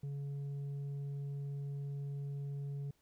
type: tone with tanh clipping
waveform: sine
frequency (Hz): 141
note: C#3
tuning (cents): +30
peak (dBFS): -39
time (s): 0.03-2.91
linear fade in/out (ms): 5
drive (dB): 4
effects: pink hiss -75 dBFS RMS until 3.01 s